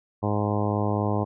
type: harmonic tone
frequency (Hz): 103.83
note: G#2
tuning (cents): 0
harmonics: 1 / 2 / 3 / 4 / 5 / 6 / 7 / 8 / 9 / 10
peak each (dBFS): -26 / -29 / -31 / -32 / -33 / -34 / -34 / -35 / -36 / -36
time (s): 0.22-1.25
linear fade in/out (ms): 20
effects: none